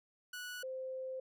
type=tone pair in turn; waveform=sawtooth / sine; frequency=1473 / 520.8 Hz; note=F#6 / C5; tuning=-8 / -8 cents; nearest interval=octave + tritone; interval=1800 cents; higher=first; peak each=-39 / -39 dBFS; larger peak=neither; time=0.33-0.63 / 0.63-1.2 s; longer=second; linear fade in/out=5 ms; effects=none

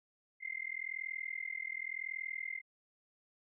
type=tone with amplitude modulation; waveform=sine; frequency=2095 Hz; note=C7; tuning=2 cents sharp; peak=-34 dBFS; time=0.4-2.62 s; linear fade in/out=50 ms; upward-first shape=sine; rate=40.9 Hz; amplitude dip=100%; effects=none

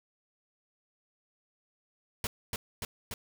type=noise with echo; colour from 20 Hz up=pink; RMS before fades=-32 dBFS; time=2.24-2.27 s; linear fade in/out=2 ms; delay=290 ms; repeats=3; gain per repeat=-2 dB; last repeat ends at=3.14 s; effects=none

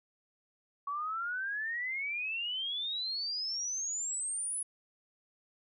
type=exponential sweep; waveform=sine; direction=up; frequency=1119 to 10390 Hz; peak=-33 dBFS; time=0.87-4.63 s; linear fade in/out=5 ms; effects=none

